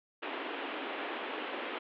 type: band-pass noise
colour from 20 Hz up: pink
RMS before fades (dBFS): -39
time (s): 0.22-1.79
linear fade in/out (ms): 10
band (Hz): 270 to 3300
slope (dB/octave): 48
effects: none